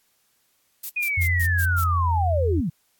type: noise bursts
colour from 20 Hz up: violet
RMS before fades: -30 dBFS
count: 6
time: 0.83-1.844 s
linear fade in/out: 10 ms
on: 69 ms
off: 120 ms
type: linear sweep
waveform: sine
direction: down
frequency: 2489 to 136.4 Hz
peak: -22 dBFS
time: 0.96-2.7 s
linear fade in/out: 10 ms
type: tone with pitch glide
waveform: sine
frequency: 87.4 to 84.08 Hz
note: F2 to E2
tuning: +2 to +35 cents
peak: -20 dBFS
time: 1.17-2.61 s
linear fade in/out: 10 ms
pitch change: -67 cents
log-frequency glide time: 1.52-2.38 s
effects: white hiss -66 dBFS RMS until 2.99 s + AAC 64 kbps